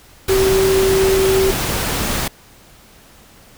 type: tone in noise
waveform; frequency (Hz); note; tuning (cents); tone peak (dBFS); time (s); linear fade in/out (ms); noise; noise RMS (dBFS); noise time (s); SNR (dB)
sine; 383.6; G4; -37; -12; 0.29-1.51; 5; pink; -20; 0.28-2.28; +5
effects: pink hiss -46 dBFS RMS until 3.57 s